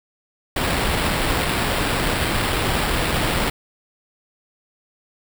pink noise with sample-and-hold, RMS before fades -21 dBFS, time 0.56-3.5 s, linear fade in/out 5 ms, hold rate 6300 Hz, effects none

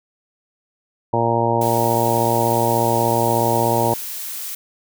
harmonic tone, 116.54 Hz, A#2, in tune, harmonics 1 / 2 / 3 / 4 / 5 / 6 / 7 / 8, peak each -23 / -26 / -24 / -24 / -23 / -26 / -24 / -21 dBFS, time 1.13-3.94 s, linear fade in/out 5 ms
blue noise, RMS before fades -29 dBFS, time 1.61-4.55 s, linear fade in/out 5 ms
effects none

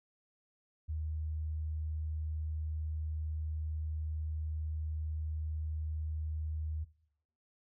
sine tone, 77.78 Hz, D#2, in tune, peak -34 dBFS, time 0.88-6.85 s, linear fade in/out 20 ms, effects noise-tail reverb RT60 0.7 s tail -19 dB re dry

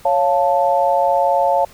sine chord, Db augmented, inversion none, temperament equal, 554.4 / 698.5 / 880 Hz, Db5 / F5 / A5, 0 / 0 / 0 cents, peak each -17 dBFS, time 0.05-1.65 s, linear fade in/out 5 ms, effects pink hiss -45 dBFS RMS until 1.73 s

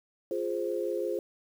sine chord, F minor, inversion none, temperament equal, 349.2 / 415.3 / 523.3 Hz, F4 / Ab4 / C5, 0 / 0 / 0 cents, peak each -33 dBFS, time 0.31-1.19 s, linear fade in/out 2 ms, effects 9-bit

